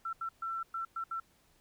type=tone bursts at uneven times; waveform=sine; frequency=1344 Hz; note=E6; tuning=33 cents sharp; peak=-34 dBFS; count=6; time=0.05-0.13 / 0.21-0.29 / 0.42-0.63 / 0.74-0.85 / 0.96-1.04 / 1.11-1.2 s; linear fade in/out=5 ms; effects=pink hiss -68 dBFS RMS until 1.6 s